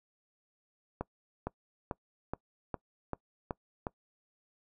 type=accelerating click train; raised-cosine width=1 ms; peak=-20 dBFS; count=8; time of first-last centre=1.01-3.868 s; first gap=460 ms; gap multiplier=0.96; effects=noise-tail reverb RT60 0.1 s tail -23 dB re dry